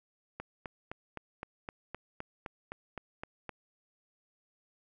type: click train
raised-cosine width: 0.5 ms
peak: -24 dBFS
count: 13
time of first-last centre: 0.4-3.493 s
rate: 3.88 Hz
effects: none